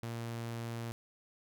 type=tone; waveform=sawtooth; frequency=116.3 Hz; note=A#2; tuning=4 cents flat; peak=-34 dBFS; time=0.03-0.92 s; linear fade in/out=0 ms; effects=none